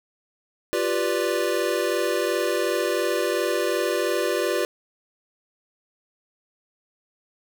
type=chord; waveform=square; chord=G dominant seventh; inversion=third; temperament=equal; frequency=349.2 / 392 / 493.9 / 587.3 Hz; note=F4 / G4 / B4 / D5; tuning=0 / 0 / 0 / 0 cents; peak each=-28 dBFS; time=0.73-4.65 s; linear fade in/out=0 ms; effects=none